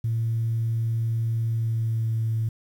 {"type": "tone with pitch glide", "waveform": "sine", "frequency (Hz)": [114, 112.24], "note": ["A#2", "A2"], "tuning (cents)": [-38, 35], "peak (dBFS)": -21, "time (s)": [0.04, 2.49], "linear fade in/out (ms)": 5, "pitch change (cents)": -27, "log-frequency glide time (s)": [1.41, 2.21], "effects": ["tanh soft clip ceiling -18 dBFS", "9-bit"]}